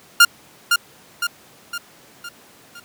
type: tone with echo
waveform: sawtooth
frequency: 1405 Hz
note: F6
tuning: 10 cents sharp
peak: -3 dBFS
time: 0.2-0.25 s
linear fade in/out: 5 ms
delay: 510 ms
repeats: 5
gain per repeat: -6 dB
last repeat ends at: 2.8 s
effects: pink hiss -48 dBFS RMS until 2.84 s + high-pass 150 Hz 12 dB/octave